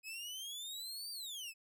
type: exponential two-way sweep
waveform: sawtooth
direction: up then down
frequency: 2531 to 4716 to 2531 Hz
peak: -40 dBFS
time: 0.03-1.54 s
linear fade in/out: 50 ms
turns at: 1.11 s
effects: none